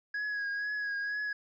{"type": "tone with vibrato", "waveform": "triangle", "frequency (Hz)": 1661.2, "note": "G#6", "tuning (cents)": 0, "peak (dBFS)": -30, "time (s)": [0.14, 1.33], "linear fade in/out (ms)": 5, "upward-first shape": "triangle", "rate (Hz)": 2.1, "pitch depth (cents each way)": 37, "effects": ["resampled to 16000 Hz"]}